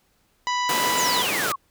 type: harmonic tone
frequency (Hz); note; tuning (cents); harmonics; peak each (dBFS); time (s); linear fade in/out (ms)
987.8; B5; 0; 1 / 2 / 3 / 4 / 5 / 6 / 7; -23 / -29 / -33 / -35 / -37 / -39 / -40; 0.47-1.22; 0
type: high-pass noise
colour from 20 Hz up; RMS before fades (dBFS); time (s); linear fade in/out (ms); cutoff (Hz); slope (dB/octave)
pink; -26; 0.69-1.52; 2; 270; 12
type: exponential sweep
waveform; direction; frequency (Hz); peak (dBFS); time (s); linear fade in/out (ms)
sine; down; 7590 to 1046.5; -25; 0.97-1.56; 10
effects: pink hiss -65 dBFS RMS until 1.7 s